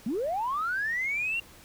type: linear sweep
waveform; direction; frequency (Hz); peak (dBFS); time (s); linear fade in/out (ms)
sine; up; 196 to 2794; -26; 0.06-1.4; 5
effects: tanh soft clip ceiling -22 dBFS + pink hiss -52 dBFS RMS until 1.64 s